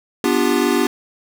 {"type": "chord", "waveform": "square", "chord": "G dominant seventh", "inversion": "first", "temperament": "equal with one note detuned", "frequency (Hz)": [246.9, 293.7, 349.2, 396.3], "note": ["B3", "D4", "F4", "G4"], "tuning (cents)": [0, 0, 0, 19], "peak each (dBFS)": -21, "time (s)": [0.24, 0.87], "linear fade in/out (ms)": 2, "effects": []}